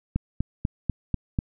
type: click train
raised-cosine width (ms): 5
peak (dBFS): -11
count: 6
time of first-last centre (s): 0.16-1.389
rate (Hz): 4.07
effects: none